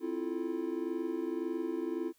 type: chord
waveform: triangle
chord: F major seventh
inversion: second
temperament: just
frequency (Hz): 261.9 / 327.4 / 349.2 / 436.5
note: C4 / E4 / F4 / A4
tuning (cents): +2 / -12 / 0 / -14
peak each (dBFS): -39 / -34 / -35 / -40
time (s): 0-2.13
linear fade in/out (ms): 50
effects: white hiss -70 dBFS RMS until 2.18 s